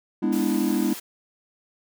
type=chord; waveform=triangle; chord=E dominant seventh; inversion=first; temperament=just; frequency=206 / 247.2 / 296.7 / 329.6 Hz; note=G#3 / B3 / D4 / E4; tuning=-14 / +2 / +18 / 0 cents; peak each=-24 dBFS; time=0.22-0.94 s; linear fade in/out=10 ms
type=high-pass noise; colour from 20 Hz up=white; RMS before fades=-37 dBFS; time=0.32-1 s; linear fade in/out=10 ms; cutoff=170 Hz; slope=24 dB/octave
effects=none